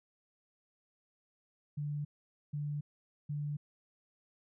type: tone bursts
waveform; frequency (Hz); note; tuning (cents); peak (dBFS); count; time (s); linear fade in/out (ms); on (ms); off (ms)
sine; 146.83; D3; 0; -34; 3; 1.77-3.57; 10; 280; 480
effects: none